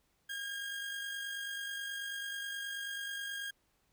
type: tone with amplitude modulation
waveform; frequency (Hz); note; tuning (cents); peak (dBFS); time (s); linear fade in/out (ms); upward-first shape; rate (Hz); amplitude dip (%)
30% pulse; 1621; G#6; -42; -34; 0.29-3.51; 10; sine; 49.3; 35
effects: pink hiss -75 dBFS RMS until 3.92 s